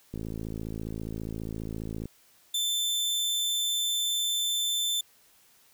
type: click train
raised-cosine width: 3 ms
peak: -23 dBFS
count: 106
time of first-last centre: 0.14-2.056 s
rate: 54.8 Hz
type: tone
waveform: sawtooth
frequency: 3541 Hz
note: A7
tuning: 10 cents sharp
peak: -23 dBFS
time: 2.54-5.01 s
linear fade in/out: 5 ms
effects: white hiss -61 dBFS RMS until 5.73 s